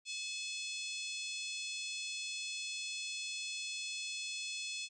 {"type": "harmonic tone", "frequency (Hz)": 858, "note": "A5", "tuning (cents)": -44, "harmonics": [3, 4, 5, 6, 7, 8, 9, 10], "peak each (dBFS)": [-43, -45, -47, -49, -50, -51, -52, -53], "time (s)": [0.05, 4.89], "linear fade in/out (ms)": 50, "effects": []}